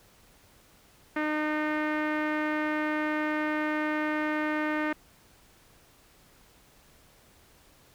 sawtooth tone with low-pass filter, 304.9 Hz, D#4, 35 cents flat, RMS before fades -29 dBFS, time 1.16-4.93 s, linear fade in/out 5 ms, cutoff 1900 Hz, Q 2.8, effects pink hiss -59 dBFS RMS until 7.94 s

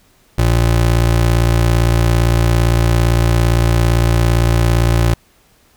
square tone pair together, 57.65 / 115.3 Hz, A#1 / A#2, -19 / -19 cents, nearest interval octave, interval 1200 cents, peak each -14 dBFS, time 0.38-5.14 s, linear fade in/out 5 ms, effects pink hiss -53 dBFS RMS until 5.76 s

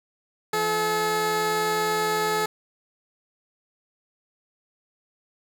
15% pulse tone pair together, 170 / 429.6 Hz, F3 / A4, -46 / -41 cents, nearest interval octave + major third, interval 1605 cents, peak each -27 / -16 dBFS, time 0.53-2.46 s, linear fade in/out 5 ms, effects none

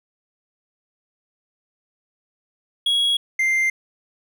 triangle tone pair in turn, 3322 / 2093 Hz, G#7 / C7, 0 / 0 cents, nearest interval minor sixth, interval 800 cents, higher first, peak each -15 / -15 dBFS, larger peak neither, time 2.86-3.17 / 3.39-3.7 s, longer neither, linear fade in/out 5 ms, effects none

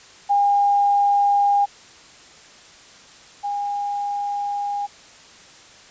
sine tone pair in turn, 809 / 813.2 Hz, G#5 / G#5, -46 / -37 cents, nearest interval unison, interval 9 cents, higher second, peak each -14 / -22 dBFS, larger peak first, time 0.29-1.66 / 3.43-4.87 s, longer second, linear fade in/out 20 ms, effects white hiss -46 dBFS RMS until 5.9 s + resampled to 16000 Hz

